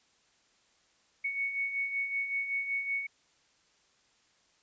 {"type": "beating tone pair", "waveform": "sine", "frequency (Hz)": [2217, 2222.3], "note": ["C#7", "C#7"], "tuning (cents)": [0, 4], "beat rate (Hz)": 5.3, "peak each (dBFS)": [-39, -31], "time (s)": [1.24, 3.07], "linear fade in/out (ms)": 10, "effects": ["white hiss -68 dBFS RMS until 4.62 s", "resampled to 16000 Hz"]}